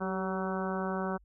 harmonic tone with a mistuned harmonic, 188.4 Hz, F#3, 32 cents sharp, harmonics 1 / 2 / 3 / 4 / 5 / 6 / 7 / 8, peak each -34 / -37 / -39 / -40 / -41 / -42 / -42 / -43 dBFS, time 0-1.18 s, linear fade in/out 20 ms, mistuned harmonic 2, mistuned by +32 cents, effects added 50 Hz sine -58 dBFS peak until 1.24 s

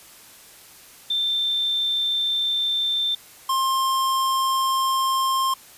sine / square tone pair in turn, 3567 / 1060.5 Hz, A7 / C6, +23 / +23 cents, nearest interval octave + major sixth, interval 2100 cents, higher first, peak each -20 dBFS, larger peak neither, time 1.1-3.15 / 3.49-5.54 s, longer neither, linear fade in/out 5 ms, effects white hiss -47 dBFS RMS until 5.77 s + resampled to 32000 Hz

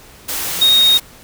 sine tone in noise, 3729 Hz, A#7, in tune, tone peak -8 dBFS, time 0.61-0.98 s, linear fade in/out 10 ms, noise white, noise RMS -22 dBFS, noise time 0.28-1 s, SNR +11 dB, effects pink hiss -42 dBFS RMS until 1.23 s

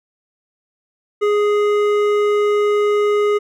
sine tone with hard clipping, 415.3 Hz, G#4, in tune, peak -15 dBFS, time 1.21-3.39 s, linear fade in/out 20 ms, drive 11 dB, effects none

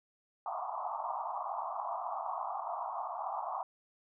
pink band-pass noise, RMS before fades -38 dBFS, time 0.46-3.63 s, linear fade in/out 2 ms, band 660 to 1200 Hz, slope 96 dB/octave, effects none

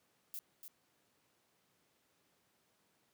violet noise with echo, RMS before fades -44 dBFS, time 0.34-0.39 s, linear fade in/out 0 ms, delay 290 ms, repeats 1, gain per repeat -7 dB, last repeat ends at 0.68 s, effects pink hiss -75 dBFS RMS until 3.13 s + high-pass 150 Hz 12 dB/octave

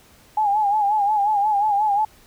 sine tone with vibrato, 830.6 Hz, G#5, in tune, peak -16 dBFS, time 0.37-2.05 s, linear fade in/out 5 ms, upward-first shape sine, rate 5.6 Hz, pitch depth 76 cents each way, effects pink hiss -52 dBFS RMS until 2.26 s

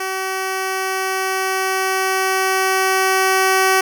10% pulse tone with level ramp, 380 Hz, F#4, 46 cents sharp, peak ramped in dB -13 to -4 dBFS, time 0-3.81 s, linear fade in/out 5 ms, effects none

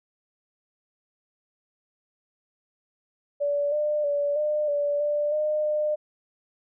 sine tone with pitch steps, 576 / 599 / 576 / 602 / 579 / 590 / 608 / 604 Hz, D5 / D5 / D5 / D5 / D5 / D5 / D#5 / D5, -34 / +34 / -34 / +43 / -25 / +8 / -40 / +48 cents, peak -22 dBFS, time 3.4-5.96 s, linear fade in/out 20 ms, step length 320 ms, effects none

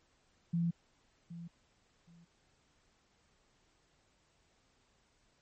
sine tone with echo, 169.6 Hz, E3, 50 cents sharp, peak -29 dBFS, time 0.53-0.71 s, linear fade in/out 10 ms, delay 770 ms, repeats 2, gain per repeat -14 dB, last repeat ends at 2.25 s, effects pink hiss -72 dBFS RMS until 5.41 s + MP3 32 kbps

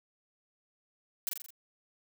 blue noise with echo, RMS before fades -32 dBFS, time 1.27-1.29 s, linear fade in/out 0 ms, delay 43 ms, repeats 5, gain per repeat -4 dB, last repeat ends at 1.505 s, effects none

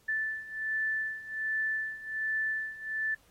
sine beating tone pair, 1756 / 1757.3 Hz, A6 / A6, -4 / -3 cents, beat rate 1.3 Hz, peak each -35 / -32 dBFS, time 0.08-3.15 s, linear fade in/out 10 ms, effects pink hiss -65 dBFS RMS until 3.3 s + AAC 48 kbps

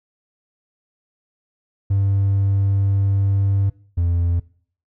triangle tone pair in turn, 98.6 / 86.31 Hz, G2 / F2, +11 / -20 cents, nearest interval major second, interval 231 cents, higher first, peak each -12 / -13 dBFS, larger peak first, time 1.9-3.7 / 3.97-4.4 s, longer first, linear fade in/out 10 ms, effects noise-tail reverb RT60 0.5 s tail -22 dB re dry + tanh soft clip ceiling -9 dBFS

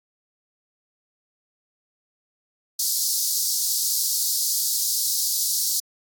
pink high-pass noise, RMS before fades -23 dBFS, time 2.79-5.8 s, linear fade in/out 5 ms, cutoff 4400 Hz, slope 48 dB/octave, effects AAC 64 kbps

